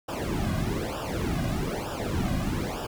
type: noise with flanger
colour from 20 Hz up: brown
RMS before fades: -29 dBFS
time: 0.08-2.87 s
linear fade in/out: 10 ms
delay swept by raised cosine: 0.47 to 2.27 ms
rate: 1.1 Hz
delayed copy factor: -0.95
effects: none